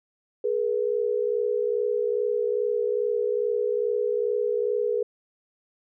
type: tone pair together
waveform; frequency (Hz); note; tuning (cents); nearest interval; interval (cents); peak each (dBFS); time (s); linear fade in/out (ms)
sine; 420.2 / 482.6; G#4 / B4; +20 / -40; major second; 240; -25; 0.44-5.03; 5
effects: none